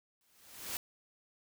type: noise with exponential growth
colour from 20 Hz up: white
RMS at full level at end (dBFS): -36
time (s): 0.21-0.77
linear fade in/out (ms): 1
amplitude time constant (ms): 120
effects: none